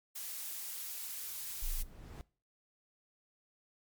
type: noise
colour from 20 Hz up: blue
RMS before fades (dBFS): -42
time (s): 0.15-1.83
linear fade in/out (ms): 10
type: noise with exponential growth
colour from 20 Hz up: brown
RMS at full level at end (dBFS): -42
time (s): 1.1-2.21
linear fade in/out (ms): 0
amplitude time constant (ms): 240
type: tone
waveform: sine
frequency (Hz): 27.5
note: A0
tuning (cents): 0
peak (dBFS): -33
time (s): 1.62-1.84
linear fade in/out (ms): 10
effects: noise-tail reverb RT60 0.4 s tail -21 dB re dry + MP3 96 kbps